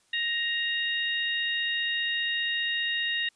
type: harmonic tone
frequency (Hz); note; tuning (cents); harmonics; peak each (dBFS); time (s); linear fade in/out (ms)
935; A#5; +5; 2 / 3 / 4; -29 / -31 / -32; 0.13-3.29; 5
effects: white hiss -66 dBFS RMS until 3.35 s + resampled to 22050 Hz